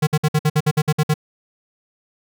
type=tone bursts; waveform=square; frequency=152.4 Hz; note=D#3; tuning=36 cents flat; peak=-14 dBFS; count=11; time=0.02-1.141 s; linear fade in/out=10 ms; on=51 ms; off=56 ms; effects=none